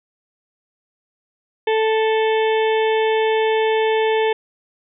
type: harmonic tone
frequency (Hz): 440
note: A4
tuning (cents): 0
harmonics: 1 / 2 / 4 / 5 / 6 / 7 / 8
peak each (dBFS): -16 / -22 / -28 / -30 / -32 / -33 / -34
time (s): 1.67-4.33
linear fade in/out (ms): 5
effects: none